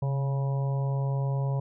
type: harmonic tone with a mistuned harmonic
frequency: 138.59 Hz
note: C#3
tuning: in tune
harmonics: 1 / 3 / 4 / 5 / 6 / 7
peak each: -25 / -41 / -39 / -44 / -47 / -42 dBFS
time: 0.02-1.6 s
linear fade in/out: 5 ms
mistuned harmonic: 1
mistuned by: -44 cents
effects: none